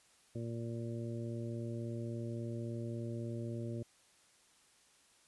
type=harmonic tone; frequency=116.4 Hz; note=A#2; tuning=2 cents flat; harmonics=1 / 2 / 3 / 4 / 5; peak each=-40 / -44 / -45 / -52 / -50 dBFS; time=0.35-3.83 s; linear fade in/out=5 ms; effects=white hiss -67 dBFS RMS until 5.27 s + resampled to 24000 Hz